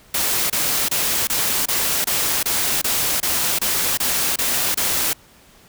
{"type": "noise bursts", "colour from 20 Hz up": "white", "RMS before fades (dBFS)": -20, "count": 13, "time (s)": [0.14, 5.132], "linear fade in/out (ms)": 5, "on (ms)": 360, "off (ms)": 26, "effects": ["pink hiss -50 dBFS RMS until 5.68 s"]}